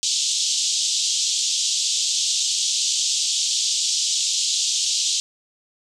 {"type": "band-pass noise", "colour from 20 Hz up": "white", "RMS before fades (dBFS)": -22, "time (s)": [0.03, 5.2], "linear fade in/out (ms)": 0, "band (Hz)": [3100, 7600], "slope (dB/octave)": 48, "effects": []}